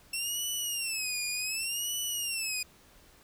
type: tone with vibrato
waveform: 15% pulse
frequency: 2689 Hz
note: E7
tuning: 34 cents sharp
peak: -24 dBFS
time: 0.13-2.63 s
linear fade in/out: 5 ms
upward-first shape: sine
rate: 0.67 Hz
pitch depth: 170 cents each way
effects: pink hiss -59 dBFS RMS until 3.23 s